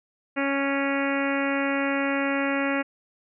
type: harmonic tone with a mistuned harmonic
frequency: 277.2 Hz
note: C#4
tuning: in tune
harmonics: 1 / 2 / 3 / 4 / 5 / 6 / 7 / 8 / 9 / 10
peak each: -26 / -29 / -35 / -36 / -33 / -34 / -33 / -35 / -36 / -39 dBFS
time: 0.36-2.83 s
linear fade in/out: 20 ms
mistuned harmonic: 9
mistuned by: -20 cents
effects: none